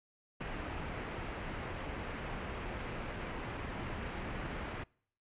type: low-pass noise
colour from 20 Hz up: pink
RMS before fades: -41 dBFS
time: 0.4-4.84 s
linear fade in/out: 10 ms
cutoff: 2700 Hz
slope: 24 dB/octave
effects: noise-tail reverb RT60 0.6 s tail -26 dB re dry + resampled to 8000 Hz